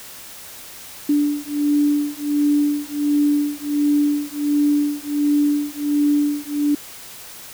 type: beating tone pair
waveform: sine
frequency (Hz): 291.5 / 292.9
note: D4 / D4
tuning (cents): -13 / -5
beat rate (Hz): 1.4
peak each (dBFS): -19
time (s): 1.09-6.75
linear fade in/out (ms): 5
effects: white hiss -38 dBFS RMS until 7.53 s